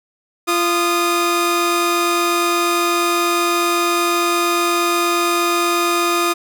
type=tone pair together; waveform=sawtooth; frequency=345 / 1231.7 Hz; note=F4 / D#6; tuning=-21 / -18 cents; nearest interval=octave + minor seventh; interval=2203 cents; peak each=-14 dBFS; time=0.47-6.34 s; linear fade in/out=20 ms; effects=none